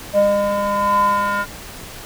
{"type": "tone with band-pass filter sweep", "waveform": "square", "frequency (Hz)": 202.8, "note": "G#3", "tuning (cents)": -41, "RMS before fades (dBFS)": -17, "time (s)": [0.13, 1.46], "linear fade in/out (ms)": 50, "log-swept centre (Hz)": [630, 1300], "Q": 6.5, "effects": ["pink hiss -35 dBFS RMS until 2.05 s"]}